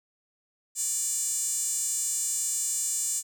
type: tone with high-pass filter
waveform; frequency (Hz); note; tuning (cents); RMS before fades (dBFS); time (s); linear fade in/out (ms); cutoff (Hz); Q
sawtooth; 587.3; D5; 0; -29; 0.75-3.23; 50; 7500; 6
effects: none